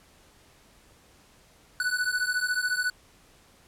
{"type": "beating tone pair", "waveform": "square", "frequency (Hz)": [1480, 1494], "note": ["F#6", "F#6"], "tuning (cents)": [0, 16], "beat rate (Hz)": 14, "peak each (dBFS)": -29, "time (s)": [1.8, 2.9], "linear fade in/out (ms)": 2, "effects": ["pink hiss -58 dBFS RMS until 3.67 s", "low-pass 12000 Hz 12 dB/octave"]}